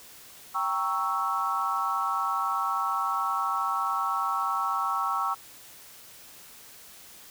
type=chord; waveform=sine; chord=G diminished seventh; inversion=none; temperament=equal; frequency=784 / 932.3 / 1108.7 / 1318.5 Hz; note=G5 / Bb5 / Db6 / Fb6; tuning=0 / 0 / 0 / 0 cents; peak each=-33 / -34 / -29 / -29 dBFS; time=0.54-5.35 s; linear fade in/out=20 ms; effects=white hiss -49 dBFS RMS until 7.3 s